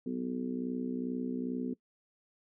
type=harmonic tone; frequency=62.4 Hz; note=B1; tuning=19 cents sharp; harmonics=3 / 4 / 5 / 6 / 7; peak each=-41 / -34 / -47 / -42 / -43 dBFS; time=0.06-1.74 s; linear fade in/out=5 ms; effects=noise-tail reverb RT60 0.1 s tail -21 dB re dry